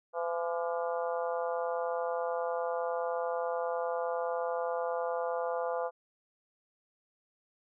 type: harmonic tone with a mistuned harmonic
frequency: 169.6 Hz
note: E3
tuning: 50 cents sharp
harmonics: 3 / 4 / 5 / 6 / 7 / 8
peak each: -33 / -36 / -39 / -42 / -42 / -47 dBFS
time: 0.13-5.91 s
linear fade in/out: 50 ms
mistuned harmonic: 8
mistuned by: +79 cents
effects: none